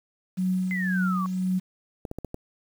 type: tone with tremolo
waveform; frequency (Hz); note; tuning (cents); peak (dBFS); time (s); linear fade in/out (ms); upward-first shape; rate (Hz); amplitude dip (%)
sine; 185; F#3; 0; -21; 0.37-1.6; 20; triangle; 1.9; 50
type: exponential sweep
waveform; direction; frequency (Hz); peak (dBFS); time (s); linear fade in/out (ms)
sine; down; 2086 to 1106; -28; 0.71-1.26; 0
type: clicks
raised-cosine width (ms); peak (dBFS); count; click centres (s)
2; -20; 5; 2.052 / 2.114 / 2.186 / 2.247 / 2.344
effects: 8-bit